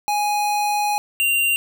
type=tone pair in turn; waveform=square; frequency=830.6 / 2774 Hz; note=G#5 / F7; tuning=0 / -12 cents; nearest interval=octave + major sixth; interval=2088 cents; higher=second; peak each=-19 / -17 dBFS; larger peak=second; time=0.08-0.98 / 1.2-1.56 s; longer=first; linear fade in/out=0 ms; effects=none